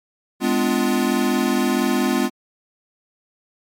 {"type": "chord", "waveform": "square", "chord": "G# diminished seventh", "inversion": "none", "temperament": "equal with one note detuned", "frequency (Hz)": [207.7, 252.1, 293.7, 349.2], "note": ["G#3", "B3", "D4", "F4"], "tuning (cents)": [0, 36, 0, 0], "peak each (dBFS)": [-24, -21, -26, -24], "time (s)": [0.4, 2.3], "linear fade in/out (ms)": 50, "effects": ["MP3 64 kbps"]}